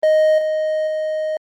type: tone with level steps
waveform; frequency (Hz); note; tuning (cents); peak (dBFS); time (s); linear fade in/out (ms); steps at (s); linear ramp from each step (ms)
triangle; 622.3; D#5; 0; -9 / -15 / -17; 0.03-1.37; 2; 0.38 / 0.87; 5
effects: Opus 24 kbps